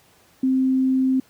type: tone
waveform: sine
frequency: 261.6 Hz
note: C4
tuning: in tune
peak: -16 dBFS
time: 0.43-1.2 s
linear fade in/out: 5 ms
effects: pink hiss -56 dBFS RMS until 1.29 s + high-pass 80 Hz 12 dB/octave